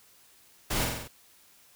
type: noise with echo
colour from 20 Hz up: pink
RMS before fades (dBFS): -29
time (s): 0.7-0.85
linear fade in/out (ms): 10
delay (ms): 46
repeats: 5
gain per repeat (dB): -3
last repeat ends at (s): 1.08
effects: white hiss -59 dBFS RMS until 1.75 s